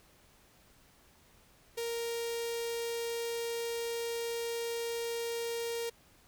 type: tone with notch filter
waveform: sawtooth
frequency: 466.2 Hz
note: A#4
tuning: in tune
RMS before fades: -36 dBFS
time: 1.77-5.9 s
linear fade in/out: 10 ms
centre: 1200 Hz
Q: 0.78
effects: pink hiss -63 dBFS RMS until 6.27 s